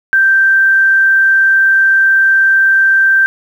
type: tone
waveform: sine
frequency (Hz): 1567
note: G6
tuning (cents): -1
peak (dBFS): -6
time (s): 0.13-3.26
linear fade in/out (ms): 0
effects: 7-bit